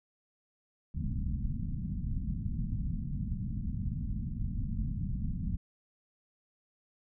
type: low-pass noise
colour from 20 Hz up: pink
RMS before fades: -34 dBFS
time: 0.94-5.57 s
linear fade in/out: 5 ms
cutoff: 230 Hz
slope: 48 dB/octave
effects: none